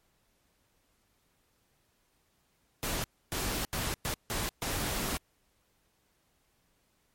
pink noise bursts at uneven times, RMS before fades -33 dBFS, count 6, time 2.83-3.04 / 3.32-3.65 / 3.73-3.94 / 4.05-4.14 / 4.3-4.49 / 4.62-5.17 s, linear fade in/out 0 ms, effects pink hiss -72 dBFS RMS until 7.14 s + MP3 64 kbps

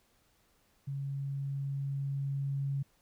sine tone with level ramp, 138.59 Hz, C#3, in tune, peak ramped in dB -34 to -30 dBFS, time 0.87-2.83 s, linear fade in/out 10 ms, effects pink hiss -70 dBFS RMS until 3.01 s

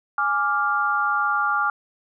sine chord, D diminished, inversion second, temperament equal, 830.6 / 1174.7 / 1396.9 Hz, Ab5 / D6 / F6, 0 / 0 / 0 cents, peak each -26 / -23 / -22 dBFS, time 0.18-1.7 s, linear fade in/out 2 ms, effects none

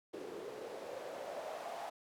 white noise with band-pass filter sweep, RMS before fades -45 dBFS, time 0.13-1.9 s, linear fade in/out 10 ms, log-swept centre 390 to 730 Hz, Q 4.4, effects none

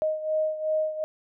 sine beating tone pair, 622.3 / 625 Hz, D#5 / D#5, 0 / +8 cents, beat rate 2.7 Hz, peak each -25 / -30 dBFS, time 0.02-1.04 s, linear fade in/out 0 ms, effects none

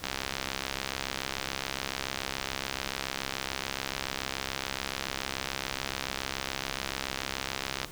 click train, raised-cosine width 0.2 ms, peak -13 dBFS, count 524, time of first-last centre 0.04-7.846 s, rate 67 Hz, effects pink hiss -46 dBFS RMS until 7.91 s

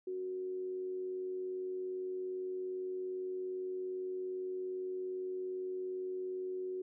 sine tone with amplitude modulation, 370 Hz, F#4, in tune, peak -35 dBFS, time 0.07-6.82 s, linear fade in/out 5 ms, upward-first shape sine, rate 97.5 Hz, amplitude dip 30%, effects none

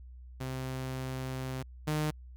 sawtooth tone pair in turn, 130.3 / 152.68 Hz, C3 / D#3, -7 / -32 cents, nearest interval minor third, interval 275 cents, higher second, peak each -31 / -25 dBFS, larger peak second, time 0.4-1.63 / 1.87-2.11 s, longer first, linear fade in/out 10 ms, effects added 62 Hz sine -46 dBFS peak until 2.36 s

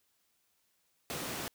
pink high-pass noise, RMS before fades -39 dBFS, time 1.1-1.48 s, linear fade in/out 0 ms, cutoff 140 Hz, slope 12 dB/octave, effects white hiss -75 dBFS RMS until 1.54 s

